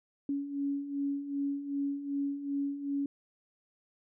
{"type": "beating tone pair", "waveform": "sine", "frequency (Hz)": [279.2, 281.8], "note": ["C#4", "C#4"], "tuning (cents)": [13, 29], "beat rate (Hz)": 2.6, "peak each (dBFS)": [-38, -32], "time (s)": [0.29, 3.06], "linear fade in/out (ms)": 2, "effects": []}